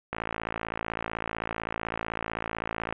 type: click train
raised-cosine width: 0.5 ms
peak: -15 dBFS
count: 157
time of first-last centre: 0.13-2.926 s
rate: 55.8 Hz
effects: resampled to 8000 Hz + 9-bit